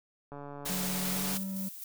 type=click train; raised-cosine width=1 ms; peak=-30 dBFS; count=148; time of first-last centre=0.32-1.348 s; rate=143 Hz
type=noise; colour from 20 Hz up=white; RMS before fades=-35 dBFS; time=0.65-1.38 s; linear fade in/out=10 ms
type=tone with pitch glide; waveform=triangle; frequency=185 to 192.74 Hz; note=F#3 to G3; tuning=0 to -29 cents; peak=-32 dBFS; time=0.69-1.69 s; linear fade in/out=10 ms; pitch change=+71 cents; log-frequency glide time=1.09-1.34 s
type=noise with tremolo; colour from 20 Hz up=violet; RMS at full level=-40 dBFS; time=1.05-1.84 s; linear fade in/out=2 ms; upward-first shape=square; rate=3.9 Hz; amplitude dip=45%
effects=none